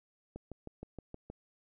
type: click train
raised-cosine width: 2 ms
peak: -30 dBFS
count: 7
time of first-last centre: 0.36-1.3 s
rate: 6.38 Hz
effects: none